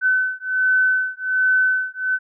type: beating tone pair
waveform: sine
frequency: 1515 / 1516.3 Hz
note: F#6 / F#6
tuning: +40 / +42 cents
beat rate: 1.3 Hz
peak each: -19 dBFS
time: 0.01-2.19 s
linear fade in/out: 50 ms
effects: none